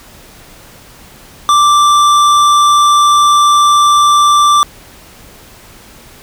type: tone with hard clipping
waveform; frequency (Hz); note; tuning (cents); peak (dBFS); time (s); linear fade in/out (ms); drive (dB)
sine; 1174.7; D6; 0; -7; 1.49-4.63; 0; 13
effects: pink hiss -38 dBFS RMS until 6.22 s